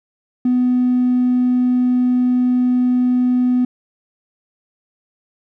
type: tone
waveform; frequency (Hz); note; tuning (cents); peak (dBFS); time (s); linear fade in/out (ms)
triangle; 249.4; B3; +17; -9; 0.45-3.65; 5
effects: tanh soft clip ceiling -9 dBFS